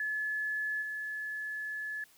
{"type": "tone with level steps", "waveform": "sine", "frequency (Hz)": 1716, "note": "A6", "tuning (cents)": -44, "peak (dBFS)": [-31, -35], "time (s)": [0, 2.04], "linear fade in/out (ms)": 2, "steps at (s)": 0.81, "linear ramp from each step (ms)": 20, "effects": ["white hiss -62 dBFS RMS until 2.17 s"]}